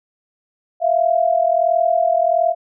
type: tone pair together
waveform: sine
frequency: 657.1 / 698.5 Hz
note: E5 / F5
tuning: -6 / 0 cents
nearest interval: minor second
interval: 106 cents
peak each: -16 dBFS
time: 0.8-2.55 s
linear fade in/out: 50 ms
effects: none